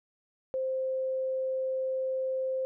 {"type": "tone", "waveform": "sine", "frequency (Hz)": 523.3, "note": "C5", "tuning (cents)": 0, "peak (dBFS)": -28, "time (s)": [0.54, 2.65], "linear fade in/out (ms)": 0, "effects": []}